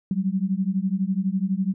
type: beating tone pair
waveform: sine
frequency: 185 / 197 Hz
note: F#3 / G3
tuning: 0 / +9 cents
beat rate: 12 Hz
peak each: -24 dBFS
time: 0.11-1.74 s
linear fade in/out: 2 ms
effects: none